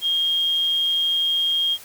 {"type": "tone", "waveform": "sine", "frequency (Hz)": 3234, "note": "G#7", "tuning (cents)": -47, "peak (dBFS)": -18, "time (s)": [0.01, 1.78], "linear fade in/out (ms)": 50, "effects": ["white hiss -43 dBFS RMS until 1.84 s"]}